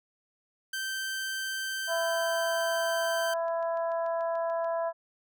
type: tone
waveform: sawtooth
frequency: 1556 Hz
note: G6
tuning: 13 cents flat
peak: -28 dBFS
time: 0.73-3.34 s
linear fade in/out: 5 ms
type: harmonic tone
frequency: 333.1 Hz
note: E4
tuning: 18 cents sharp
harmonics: 2 / 3 / 4 / 5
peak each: -28 / -35 / -45 / -45 dBFS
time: 1.87-4.93 s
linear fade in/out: 50 ms
type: click train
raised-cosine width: 0.2 ms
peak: -38 dBFS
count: 15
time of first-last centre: 2.61-4.645 s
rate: 6.88 Hz
effects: none